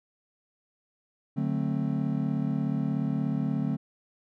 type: chord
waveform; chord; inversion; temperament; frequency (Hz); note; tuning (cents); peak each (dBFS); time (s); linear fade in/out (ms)
triangle; D dominant seventh; none; just; 146.83 / 183.54 / 220.2 / 264.3; D3 / F#3 / A3 / C4; 0 / -14 / +2 / +18; -28 / -31 / -29 / -30; 1.36-3.77; 20
effects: none